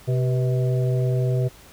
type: harmonic tone with a mistuned harmonic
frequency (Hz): 128.2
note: C3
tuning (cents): -35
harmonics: 1 / 3 / 4 / 5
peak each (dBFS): -19 / -29 / -31 / -33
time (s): 0.07-1.49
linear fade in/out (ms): 20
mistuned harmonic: 4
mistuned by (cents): -77
effects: pink hiss -48 dBFS RMS until 1.72 s